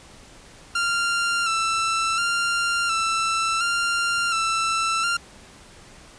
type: tone with vibrato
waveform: sawtooth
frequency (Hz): 1361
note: F6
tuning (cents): -45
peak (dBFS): -17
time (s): 0.75-5.17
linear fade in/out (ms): 5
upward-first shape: square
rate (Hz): 0.7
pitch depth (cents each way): 37
effects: pink hiss -47 dBFS RMS until 6.18 s + resampled to 22050 Hz